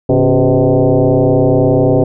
sine tone with frequency modulation, 114.1 Hz, A#2, 37 cents flat, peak -7 dBFS, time 0.09-2.04 s, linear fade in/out 5 ms, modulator 130 Hz, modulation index 4.1, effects none

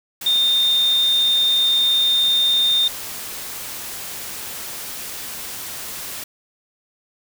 sine tone in noise, 3637 Hz, A#7, 43 cents flat, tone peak -14 dBFS, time 0.26-2.88 s, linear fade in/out 5 ms, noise white, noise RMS -31 dBFS, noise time 0.21-6.24 s, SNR +14 dB, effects none

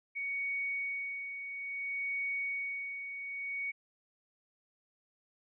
sine tone with tremolo, 2235 Hz, C#7, 14 cents sharp, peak -32 dBFS, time 0.15-3.72 s, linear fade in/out 20 ms, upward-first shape sine, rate 0.59 Hz, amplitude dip 55%, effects none

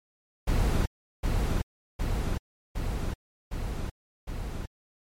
brown noise with echo, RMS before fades -24 dBFS, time 0.47-0.86 s, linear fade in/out 10 ms, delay 760 ms, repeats 5, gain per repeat -2 dB, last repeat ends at 4.66 s, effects MP3 64 kbps

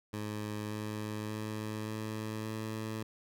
15% pulse tone with pitch steps, 106 / 106.92 / 107.85 / 108.79 / 109.74 Hz, G#2 / A2 / A2 / A2 / A2, +36 / -49 / -34 / -19 / -4 cents, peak -30 dBFS, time 0.13-3.03 s, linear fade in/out 5 ms, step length 580 ms, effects none

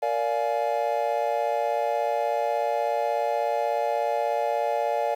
triangle chord, Bb dominant seventh, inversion none, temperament just, 466.2 / 582.7 / 699.2 / 839.1 Hz, Bb4 / D5 / F5 / Ab5, 0 / -14 / +2 / +18 cents, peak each -29 / -25 / -26 / -27 dBFS, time 0.02-5.15 s, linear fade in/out 10 ms, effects 9-bit

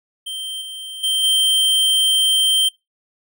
square tone with level steps, 3136 Hz, G7, in tune, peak -26 / -30 / -17 / -14 dBFS, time 0.26-2.69 s, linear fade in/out 10 ms, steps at 0.61 / 1.03 / 1.23 s, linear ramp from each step 10 ms, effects noise-tail reverb RT60 0.2 s tail -23 dB re dry

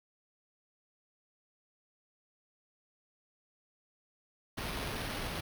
pink noise with sample-and-hold, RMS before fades -38 dBFS, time 4.57-5.41 s, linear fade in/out 10 ms, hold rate 7350 Hz, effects none

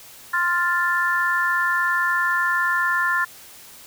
sine chord, F major, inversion second, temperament equal, 1046.5 / 1396.9 / 1760 Hz, C6 / F6 / A6, 0 / 0 / 0 cents, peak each -24 / -23 / -21 dBFS, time 0.33-3.25 s, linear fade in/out 10 ms, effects white hiss -44 dBFS RMS until 3.86 s

